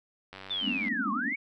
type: click train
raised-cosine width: 0.3 ms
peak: -27 dBFS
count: 54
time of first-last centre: 0.33-0.882 s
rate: 96 Hz
type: linear two-way sweep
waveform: sine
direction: down then up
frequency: 3600 to 1046.5 to 2283 Hz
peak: -29 dBFS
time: 0.5-1.36 s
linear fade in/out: 10 ms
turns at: 1.12 s
type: band-pass noise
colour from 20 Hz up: white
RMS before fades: -34 dBFS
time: 0.61-1.35 s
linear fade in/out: 50 ms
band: 200 to 290 Hz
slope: 96 dB/octave
effects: none